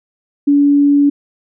sine tone, 285.8 Hz, D4, 47 cents flat, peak -7 dBFS, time 0.47-1.1 s, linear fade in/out 10 ms, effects none

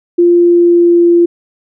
sine tone with pitch glide, 347.4 to 344 Hz, F4 to F4, -9 to -26 cents, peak -4 dBFS, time 0.18-1.26 s, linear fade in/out 10 ms, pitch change -17 cents, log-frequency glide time 0.35-1.08 s, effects none

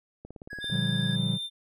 click train, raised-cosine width 2 ms, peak -29 dBFS, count 10, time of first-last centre 0.25-0.756 s, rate 17.8 Hz
triangle tone with vibrato, 1661.2 Hz, G#6, in tune, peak -35 dBFS, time 0.5-1.16 s, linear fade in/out 10 ms, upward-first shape square, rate 19 Hz, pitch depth 12 cents each way
triangle tone, 3591 Hz, A7, 35 cents sharp, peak -30 dBFS, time 0.6-1.5 s, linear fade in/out 50 ms
triangle chord, G minor seventh, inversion first, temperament just, 117.6 / 147 / 176.4 / 196 Hz, Bb2 / D3 / F3 / G3, +16 / +2 / +18 / 0 cents, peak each -29 dBFS, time 0.69-1.39 s, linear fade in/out 50 ms
effects none

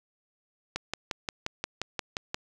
click train, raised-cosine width 0.2 ms, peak -13 dBFS, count 10, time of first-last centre 0.76-2.345 s, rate 5.68 Hz, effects none

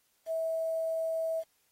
sine tone with quantisation, 650 Hz, E5, 24 cents flat, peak -29 dBFS, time 0.26-1.44 s, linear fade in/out 50 ms, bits 9, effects white hiss -72 dBFS RMS until 1.71 s + AAC 48 kbps

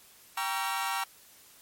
sawtooth chord, G diminished seventh, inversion none, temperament just, 784 / 940.8 / 1128.9 / 1354.7 Hz, G5 / Bb5 / Db6 / Fb6, 0 / +16 / +31 / +47 cents, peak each -31 / -30 / -33 / -32 dBFS, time 0.37-1.04 s, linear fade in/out 5 ms, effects white hiss -56 dBFS RMS until 1.61 s + MP3 64 kbps

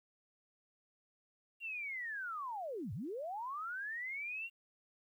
sine linear two-way sweep, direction down then up, 2794 to 86.1 to 2794 Hz, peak -39 dBFS, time 1.6-4.5 s, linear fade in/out 50 ms, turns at 2.93 s, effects 12-bit

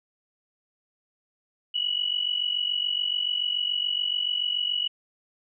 sine tone pair together, 2913 / 2960 Hz, F#7 / F#7, -28 / 0 cents, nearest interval unison, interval 28 cents, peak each -27 dBFS, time 1.74-4.88 s, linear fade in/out 10 ms, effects none

